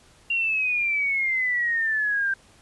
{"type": "exponential sweep", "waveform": "sine", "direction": "down", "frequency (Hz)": [2777, 1568], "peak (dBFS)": -21, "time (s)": [0.3, 2.34], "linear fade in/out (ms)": 5, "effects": ["pink hiss -55 dBFS RMS until 2.61 s", "resampled to 24000 Hz"]}